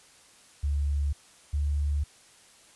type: tone pair in turn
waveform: sine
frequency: 71.7 / 72.66 Hz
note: D2 / D2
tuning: -41 / -18 cents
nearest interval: unison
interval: 23 cents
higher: second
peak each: -24 dBFS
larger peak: neither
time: 0.63-1.13 / 1.53-2.04 s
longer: second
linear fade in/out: 10 ms
effects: white hiss -56 dBFS RMS until 2.75 s + resampled to 24000 Hz